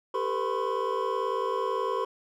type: tone cluster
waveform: triangle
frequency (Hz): 393.8 / 452.3 / 503 / 1002 / 1080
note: G4 / A4 / B4 / B5 / C#6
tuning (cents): +8 / +48 / +32 / +25 / -45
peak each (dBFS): -31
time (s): 0.14-2.05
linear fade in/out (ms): 5
effects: none